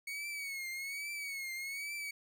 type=tone with vibrato; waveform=40% pulse; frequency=2217 Hz; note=C#7; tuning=in tune; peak=-38 dBFS; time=0.07-2.11 s; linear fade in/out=5 ms; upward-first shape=triangle; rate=1.2 Hz; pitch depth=100 cents each way; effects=none